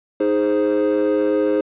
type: chord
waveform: triangle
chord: Ab major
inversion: second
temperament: equal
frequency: 311.1 / 415.3 / 523.3 Hz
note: Eb4 / Ab4 / C5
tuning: 0 / 0 / 0 cents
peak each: -17 dBFS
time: 0.2-1.61 s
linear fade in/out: 5 ms
effects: tanh soft clip ceiling -9 dBFS + resampled to 8000 Hz